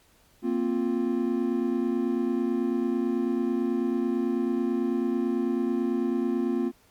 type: chord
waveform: triangle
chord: Bb suspended second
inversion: none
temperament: just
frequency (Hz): 233.1 / 262.2 / 349.6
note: Bb3 / C4 / F4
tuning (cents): 0 / +4 / +2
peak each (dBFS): -26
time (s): 0.42-6.72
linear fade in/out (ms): 50
effects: pink hiss -61 dBFS RMS until 6.9 s + MP3 96 kbps